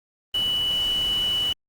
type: tone in noise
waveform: sine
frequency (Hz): 2960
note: F#7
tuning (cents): 0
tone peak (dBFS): -21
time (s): 0.34-1.53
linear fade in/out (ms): 5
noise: pink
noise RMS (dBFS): -37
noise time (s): 0.34-1.53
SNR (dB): +13
effects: Opus 32 kbps